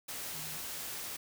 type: tone in noise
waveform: sine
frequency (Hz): 155.56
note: D#3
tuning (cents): 0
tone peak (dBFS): -50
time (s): 0.34-0.58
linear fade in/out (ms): 10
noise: white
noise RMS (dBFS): -41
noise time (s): 0.08-1.17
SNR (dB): -12
effects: none